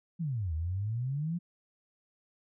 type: exponential two-way sweep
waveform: sine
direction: down then up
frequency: 178.6 to 76.6 to 178.6 Hz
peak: -30 dBFS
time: 0.19-1.39 s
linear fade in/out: 20 ms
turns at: 0.54 s
effects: none